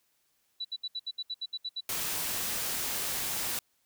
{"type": "tone bursts", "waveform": "sine", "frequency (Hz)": 3951, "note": "B7", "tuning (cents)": 0, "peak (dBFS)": -32, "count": 11, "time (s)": [0.6, 1.808], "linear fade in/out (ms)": 10, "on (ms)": 48, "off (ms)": 68}
{"type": "noise", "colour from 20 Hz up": "white", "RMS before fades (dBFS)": -33, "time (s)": [1.89, 3.59], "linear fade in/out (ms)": 2}
{"effects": ["white hiss -73 dBFS RMS until 3.85 s"]}